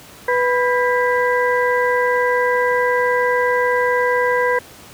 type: harmonic tone with a mistuned harmonic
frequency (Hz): 493.9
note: B4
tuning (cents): 0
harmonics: 1 / 2 / 3 / 4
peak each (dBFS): -17 / -20 / -22 / -23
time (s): 0.28-4.59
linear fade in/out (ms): 5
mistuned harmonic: 3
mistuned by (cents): +140
effects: pink hiss -41 dBFS RMS until 4.93 s + high-pass 80 Hz 12 dB/octave